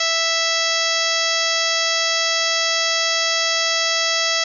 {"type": "harmonic tone", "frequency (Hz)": 659.3, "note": "E5", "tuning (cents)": 0, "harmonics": [1, 2, 3, 4, 5, 6, 7, 8, 9, 10], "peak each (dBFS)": [-27, -27, -24, -28, -25, -28, -26, -24, -30, -29], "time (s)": [0, 4.44], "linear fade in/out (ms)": 5, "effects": []}